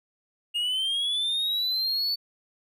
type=linear sweep; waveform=triangle; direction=up; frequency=2829 to 4500 Hz; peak=-23 dBFS; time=0.54-2.16 s; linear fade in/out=20 ms; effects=none